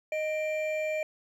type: tone pair together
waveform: triangle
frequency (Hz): 620 / 2364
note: D#5 / D7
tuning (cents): -6 / +11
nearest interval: octave + major seventh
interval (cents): 2317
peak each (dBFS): -27 / -34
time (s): 0.12-1.03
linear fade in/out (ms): 2
effects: none